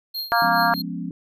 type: tone with tremolo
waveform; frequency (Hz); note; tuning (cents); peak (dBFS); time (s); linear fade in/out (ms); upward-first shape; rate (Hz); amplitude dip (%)
square; 4225; C8; +16; -25; 0.14-0.82; 10; triangle; 4.8; 85
type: harmonic tone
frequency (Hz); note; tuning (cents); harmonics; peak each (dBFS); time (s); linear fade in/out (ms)
233.1; A#3; 0; 3 / 4 / 5 / 6 / 7; -21 / -22 / -23 / -24 / -24; 0.32-0.74; 0
type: chord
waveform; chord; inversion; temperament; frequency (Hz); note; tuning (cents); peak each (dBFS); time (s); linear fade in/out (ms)
sine; C# dominant seventh; first; equal; 174.61 / 207.7 / 246.9 / 277.2; E#3 / G#3 / B3 / C#4; 0 / 0 / 0 / 0; -30 / -34 / -33 / -33; 0.42-1.11; 2
effects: none